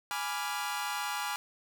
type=chord; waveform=sawtooth; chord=G# diminished seventh; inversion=none; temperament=equal; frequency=830.6 / 987.8 / 1174.7 / 1396.9 Hz; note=G#5 / B5 / D6 / F6; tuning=0 / 0 / 0 / 0 cents; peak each=-33 / -35 / -36 / -35 dBFS; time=0.11-1.36 s; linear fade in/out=0 ms; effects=none